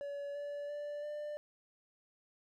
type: tone with pitch steps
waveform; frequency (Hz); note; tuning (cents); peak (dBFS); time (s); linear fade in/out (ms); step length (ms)
triangle; 569 / 577.3 / 585.7 / 594.2; C#5 / D5 / D5 / D5; +45 / -30 / -5 / +20; -37; 0.01-1.37; 0; 340
effects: none